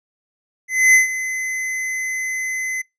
square tone with ADSR envelope, 2040 Hz, C7, 44 cents flat, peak -8 dBFS, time 0.68-2.82 s, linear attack 260 ms, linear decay 130 ms, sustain -14 dB, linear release 9 ms, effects noise-tail reverb RT60 0.2 s tail -25 dB re dry + resampled to 22050 Hz

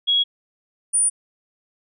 sine tone pair in turn, 3322 / 9396 Hz, G#7 / D9, 0 / 0 cents, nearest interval octave + tritone, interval 1800 cents, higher second, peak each -15 / -15 dBFS, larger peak neither, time 0.07-0.24 / 0.93-1.1 s, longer neither, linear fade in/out 20 ms, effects none

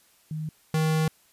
sine / square tone pair in turn, 155.56 / 157.55 Hz, D#3 / D#3, 0 / +22 cents, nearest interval unison, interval 22 cents, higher second, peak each -29 / -22 dBFS, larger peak second, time 0.31-0.49 / 0.74-1.08 s, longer second, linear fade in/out 2 ms, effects white hiss -61 dBFS RMS until 1.32 s + resampled to 32000 Hz

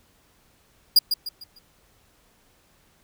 45% pulse tone with echo, 4844 Hz, D#8, 47 cents flat, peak -10 dBFS, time 0.96-0.99 s, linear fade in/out 5 ms, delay 150 ms, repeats 4, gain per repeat -9 dB, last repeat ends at 1.59 s, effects pink hiss -61 dBFS RMS until 3.03 s

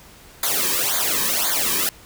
white noise with flanger, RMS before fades -21 dBFS, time 0.43-1.89 s, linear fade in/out 2 ms, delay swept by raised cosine 0.36 to 1.46 ms, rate 1.9 Hz, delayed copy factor -1, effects pink hiss -46 dBFS RMS until 2.05 s

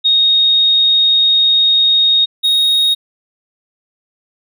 sine / triangle tone pair in turn, 3729 / 3745 Hz, A#7 / A#7, 0 / +7 cents, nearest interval unison, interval 7 cents, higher second, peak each -8 dBFS, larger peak neither, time 0.04-2.26 / 2.43-2.95 s, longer first, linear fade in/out 20 ms, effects none

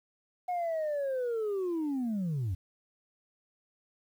sine linear sweep, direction down, 729 to 83.8 Hz, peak -27 dBFS, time 0.48-2.55 s, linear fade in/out 10 ms, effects tanh soft clip ceiling -28 dBFS + 10-bit

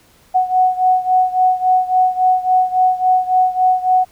sine beating tone pair, 739 / 742.6 Hz, F#5 / F#5, -2 / +6 cents, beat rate 3.6 Hz, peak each -13 / -16 dBFS, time 0.34-4.05 s, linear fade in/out 20 ms, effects pink hiss -51 dBFS RMS until 4.11 s

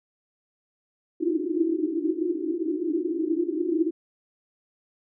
white band-pass noise, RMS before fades -26 dBFS, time 1.2-3.91 s, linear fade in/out 5 ms, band 310 to 350 Hz, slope 96 dB/octave, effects none

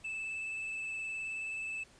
triangle tone with vibrato, 2627 Hz, E7, 7 cents flat, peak -35 dBFS, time 0.04-1.84 s, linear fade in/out 10 ms, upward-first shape sine, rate 19 Hz, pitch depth 13 cents each way, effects pink hiss -61 dBFS RMS until 1.99 s + resampled to 22050 Hz

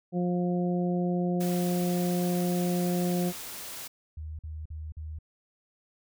harmonic tone, 177.4 Hz, F3, 27 cents sharp, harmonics 1 / 2 / 3 / 4, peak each -26 / -32 / -36 / -38 dBFS, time 0.12-3.33 s, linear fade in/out 50 ms
white noise, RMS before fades -40 dBFS, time 1.4-3.88 s, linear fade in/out 10 ms
sine tone bursts, 77.78 Hz, D#2, in tune, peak -35 dBFS, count 4, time 4.17-5.188 s, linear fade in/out 5 ms, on 220 ms, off 46 ms
effects none

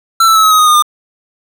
square tone with pitch steps, 1340 / 1320 / 1300.3 / 1281 / 1261.9 / 1243.1 / 1224.5 / 1206.3 Hz, E6 / E6 / E6 / E6 / D#6 / D#6 / D#6 / D6, +28 / +2 / -24 / -50 / +24 / -2 / -28 / +46 cents, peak -6 dBFS, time 0.2-0.824 s, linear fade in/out 5 ms, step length 78 ms, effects none

